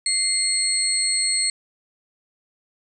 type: tone cluster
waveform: sine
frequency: 2090 / 4315 / 8190 Hz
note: C7 / C#8 / C9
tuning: -2 / -47 / -38 cents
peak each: -28 / -22 / -22 dBFS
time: 0.06-1.5 s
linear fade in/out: 2 ms
effects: none